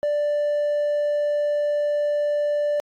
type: tone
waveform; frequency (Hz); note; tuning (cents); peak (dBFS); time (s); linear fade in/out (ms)
triangle; 588; D5; +2; -17; 0.03-2.8; 0
effects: tanh soft clip ceiling -13 dBFS + AAC 64 kbps

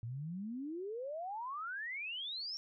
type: exponential sweep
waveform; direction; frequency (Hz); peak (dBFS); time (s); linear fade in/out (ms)
sine; up; 110.5 to 5588; -39; 0.03-2.57; 0
effects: none

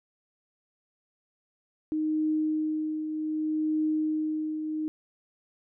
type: tone with tremolo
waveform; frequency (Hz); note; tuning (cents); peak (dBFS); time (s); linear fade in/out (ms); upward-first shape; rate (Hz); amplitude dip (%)
sine; 310; D#4; -6; -23; 1.92-4.88; 0; triangle; 0.65; 55
effects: none

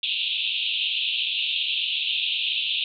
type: band-pass noise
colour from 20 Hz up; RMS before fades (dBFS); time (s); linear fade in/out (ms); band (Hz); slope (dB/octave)
pink; -26; 0.03-2.84; 2; 2600 to 3800; 96
effects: none

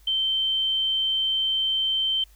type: tone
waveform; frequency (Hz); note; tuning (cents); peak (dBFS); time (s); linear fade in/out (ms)
sine; 3110; G7; -14; -21; 0.07-2.24; 5
effects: added 50 Hz sine -51 dBFS peak until 2.35 s + white hiss -60 dBFS RMS until 2.35 s

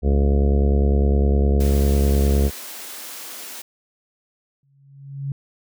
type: harmonic tone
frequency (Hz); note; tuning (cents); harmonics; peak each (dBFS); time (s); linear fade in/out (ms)
69.9; C#2; +15; 1 / 2 / 3 / 4 / 5 / 6 / 7 / 8 / 9 / 10; -15 / -27 / -24 / -32 / -30 / -27 / -30 / -36 / -40 / -37; 0.02-2.51; 50
type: high-pass noise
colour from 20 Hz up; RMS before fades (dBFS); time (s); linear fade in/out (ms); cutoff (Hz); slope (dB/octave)
white; -35; 1.6-3.62; 5; 210; 96
type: tone with exponential growth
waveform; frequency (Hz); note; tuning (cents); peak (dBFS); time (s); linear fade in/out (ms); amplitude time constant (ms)
sine; 138.59; C#3; 0; -21; 4.63-5.32; 2; 150
effects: none

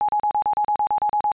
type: tone bursts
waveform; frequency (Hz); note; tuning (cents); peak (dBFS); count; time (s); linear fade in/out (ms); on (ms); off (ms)
sine; 837; G#5; +13; -17; 12; 0.01-1.318; 0; 76; 36
effects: resampled to 8000 Hz

